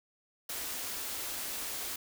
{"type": "band-stop noise", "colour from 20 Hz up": "white", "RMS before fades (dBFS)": -38, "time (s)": [0.49, 1.96], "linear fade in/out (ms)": 5, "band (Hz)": [120, 190], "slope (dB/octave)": 96, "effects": []}